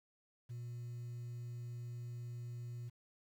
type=tone; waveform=sine; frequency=120.2 Hz; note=B2; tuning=46 cents flat; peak=-40 dBFS; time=0.49-2.9 s; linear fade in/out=20 ms; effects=tanh soft clip ceiling -42 dBFS + 11-bit